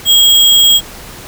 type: tone with sample-and-hold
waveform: sine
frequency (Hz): 3271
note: G#7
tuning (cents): -27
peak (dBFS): -4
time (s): 0.05-0.81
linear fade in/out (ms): 50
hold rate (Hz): 11025
effects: pink hiss -31 dBFS RMS until 1.27 s